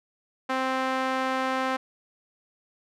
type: tone with band-pass filter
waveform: sawtooth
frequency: 261.6 Hz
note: C4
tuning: in tune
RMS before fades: -27 dBFS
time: 0.49-1.77 s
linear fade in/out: 10 ms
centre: 1200 Hz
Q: 0.9
effects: none